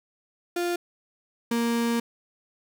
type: tone pair in turn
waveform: 35% pulse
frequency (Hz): 349.2 / 233.7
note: F4 / A#3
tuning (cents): 0 / +5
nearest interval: perfect fifth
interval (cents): 695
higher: first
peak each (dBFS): -23 / -21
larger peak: second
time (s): 0.56-0.76 / 1.51-2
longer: second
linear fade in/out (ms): 5
effects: none